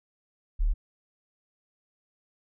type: tone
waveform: sine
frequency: 37.38 Hz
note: D1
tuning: 31 cents sharp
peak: -21 dBFS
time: 0.59-0.74 s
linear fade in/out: 20 ms
effects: none